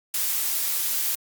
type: noise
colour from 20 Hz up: blue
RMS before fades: -25 dBFS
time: 0.14-1.15 s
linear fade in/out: 2 ms
effects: Opus 48 kbps